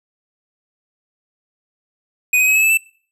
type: tone with pitch steps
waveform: square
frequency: 2489 / 2521 / 2553 / 2586 / 2619 / 2652 Hz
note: D#7 / D#7 / D#7 / E7 / E7 / E7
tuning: 0 / +22 / +44 / -34 / -12 / +10 cents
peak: -12 dBFS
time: 2.33-2.774 s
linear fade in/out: 5 ms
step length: 74 ms
effects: noise-tail reverb RT60 0.5 s tail -24 dB re dry